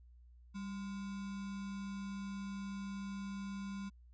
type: tone with sample-and-hold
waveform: sine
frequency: 196.5 Hz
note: G3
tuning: 4 cents sharp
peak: -40 dBFS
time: 0.54-3.9 s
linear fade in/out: 20 ms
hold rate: 1225 Hz
effects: added 60 Hz sine -57 dBFS peak until 4.13 s + resampled to 16000 Hz